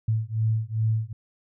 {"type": "beating tone pair", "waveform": "sine", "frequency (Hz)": [109.4, 111.9], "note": ["A2", "A2"], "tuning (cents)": [-9, 30], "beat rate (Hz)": 2.5, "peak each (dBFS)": -25, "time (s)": [0.08, 1.13], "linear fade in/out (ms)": 5, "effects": []}